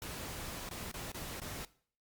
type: noise with dropouts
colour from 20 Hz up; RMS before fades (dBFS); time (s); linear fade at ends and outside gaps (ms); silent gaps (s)
pink; -43; 0.02-1.65; 1; 0.69-0.711 / 0.915-0.941 / 1.118-1.145 / 1.401-1.417
effects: noise-tail reverb RT60 0.5 s tail -19 dB re dry + Opus 48 kbps